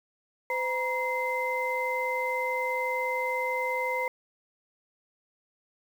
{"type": "tone cluster", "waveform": "sine", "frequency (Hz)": [511, 952, 2071], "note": ["C5", "A#5", "C7"], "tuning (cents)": [-41, 36, -18], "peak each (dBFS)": -31, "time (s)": [0.5, 4.08], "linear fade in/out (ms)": 2, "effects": ["8-bit"]}